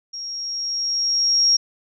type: tone with level ramp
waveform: sine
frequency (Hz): 5588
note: F8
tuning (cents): 0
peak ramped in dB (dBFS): -29 to -12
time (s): 0.13-1.57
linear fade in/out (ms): 10
effects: none